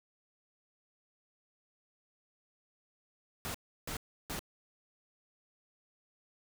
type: noise bursts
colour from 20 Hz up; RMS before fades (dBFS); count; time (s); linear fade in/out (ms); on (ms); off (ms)
pink; -39; 3; 3.45-4.392; 0; 94; 330
effects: none